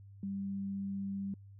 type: tone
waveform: sine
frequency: 196.7 Hz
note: G3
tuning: 6 cents sharp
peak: -35 dBFS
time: 0.23-1.34 s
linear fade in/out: 2 ms
effects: added 99 Hz sine -51 dBFS peak until 1.59 s